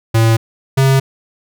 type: tone pair in turn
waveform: square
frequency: 113.1 / 134.5 Hz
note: A2 / C3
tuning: +48 / +48 cents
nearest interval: minor third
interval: 300 cents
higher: second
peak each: -9 dBFS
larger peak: neither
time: 0.14-0.37 / 0.77-1 s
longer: neither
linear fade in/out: 10 ms
effects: none